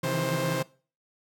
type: tone cluster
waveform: sawtooth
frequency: 133.2 / 157.6 / 164.1 / 173.9 / 527 Hz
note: C3 / D#3 / E3 / F3 / C5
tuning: +31 / +23 / -8 / -7 / +12 cents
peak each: -28 / -30 / -28 / -35 / -26 dBFS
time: 0.03-0.63 s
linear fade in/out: 10 ms
effects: noise-tail reverb RT60 0.4 s tail -22 dB re dry